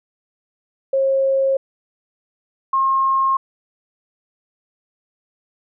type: tone pair in turn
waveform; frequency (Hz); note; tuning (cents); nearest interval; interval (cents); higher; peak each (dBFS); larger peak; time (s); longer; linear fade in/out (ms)
sine; 539 / 1072.4; C#5 / C6; -49 / +42; octave; 1191; second; -14; neither; 0.93-1.57 / 2.73-3.37; neither; 5
effects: none